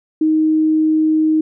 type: tone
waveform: sine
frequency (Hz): 312.9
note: D#4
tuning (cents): +10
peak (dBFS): -11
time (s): 0.21-1.41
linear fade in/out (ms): 5
effects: none